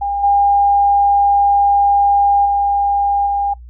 sine tone with level steps, 806 Hz, G5, 48 cents sharp, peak -16 / -9 / -12 / -14 dBFS, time 0.01-3.54 s, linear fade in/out 10 ms, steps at 0.23 / 2.45 / 3.26 s, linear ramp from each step 10 ms, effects noise-tail reverb RT60 0.1 s tail -22 dB re dry + added 60 Hz sine -33 dBFS peak until 3.69 s

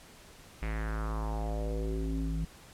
square tone with low-pass filter sweep, 54.2 Hz, A1, 25 cents flat, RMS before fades -33 dBFS, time 0.62-2.45 s, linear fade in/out 5 ms, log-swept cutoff 2300 to 190 Hz, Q 3.8, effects pink hiss -54 dBFS RMS until 2.73 s + low-pass 12000 Hz 12 dB/octave

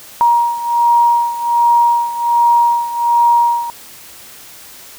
sine beating tone pair, 945 / 946.3 Hz, A#5 / A#5, +23 / +26 cents, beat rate 1.3 Hz, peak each -11 / -15 dBFS, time 0.21-3.7 s, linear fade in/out 0 ms, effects white hiss -37 dBFS RMS until 4.98 s

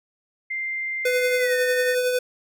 sine tone with pitch glide, 2093 to 1822.1 Hz, C7 to A#6, 0 to -40 cents, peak -25 dBFS, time 0.5-1.95 s, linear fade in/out 10 ms, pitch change -240 cents, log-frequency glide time 1.37-1.55 s
square tone with tremolo, 499.5 Hz, B4, 20 cents sharp, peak -19 dBFS, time 1.05-2.19 s, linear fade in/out 5 ms, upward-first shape triangle, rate 11 Hz, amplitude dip 40%
effects none

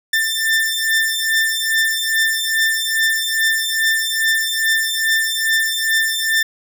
sawtooth beating tone pair, 1784 / 1786.4 Hz, A6 / A6, +23 / +26 cents, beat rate 2.4 Hz, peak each -15 dBFS, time 0.13-6.43 s, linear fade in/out 5 ms, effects none

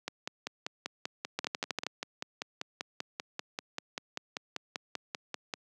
two click trains, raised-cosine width 0.2 ms, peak -14 / -17 dBFS, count 7 / 29, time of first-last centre 1.39-1.866 / 0.08-5.538 s, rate 12.6 / 5.13 Hz, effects high-pass 200 Hz 12 dB/octave

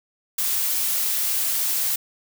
blue noise, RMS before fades -23 dBFS, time 0.38-1.96 s, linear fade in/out 5 ms, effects none

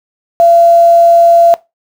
sine tone with quantisation, 680 Hz, F5, 46 cents flat, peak -3 dBFS, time 0.4-1.54 s, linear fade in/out 0 ms, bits 5, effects noise-tail reverb RT60 0.2 s tail -19 dB re dry

